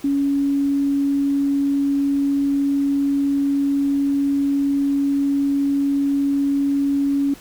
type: tone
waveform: sine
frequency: 280 Hz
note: C#4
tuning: 18 cents sharp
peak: -16 dBFS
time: 0.04-7.34 s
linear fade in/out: 5 ms
effects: pink hiss -44 dBFS RMS until 7.4 s